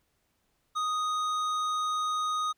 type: tone with hard clipping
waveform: triangle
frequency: 1244.5 Hz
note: D#6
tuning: in tune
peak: -29 dBFS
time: 0.75-2.53 s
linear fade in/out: 20 ms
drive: 14 dB
effects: pink hiss -74 dBFS RMS until 2.57 s